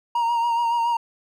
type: tone with vibrato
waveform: triangle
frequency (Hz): 937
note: A#5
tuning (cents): +9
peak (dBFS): -17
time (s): 0.15-0.97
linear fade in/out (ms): 5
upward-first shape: sine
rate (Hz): 7.1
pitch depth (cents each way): 32
effects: none